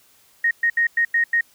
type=tone bursts at uneven times; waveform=sine; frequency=1864.7 Hz; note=A#6; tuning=in tune; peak=-15 dBFS; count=6; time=0.44-0.51 / 0.63-0.7 / 0.77-0.87 / 0.97-1.05 / 1.14-1.24 / 1.33-1.41 s; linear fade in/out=5 ms; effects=white hiss -56 dBFS RMS until 1.54 s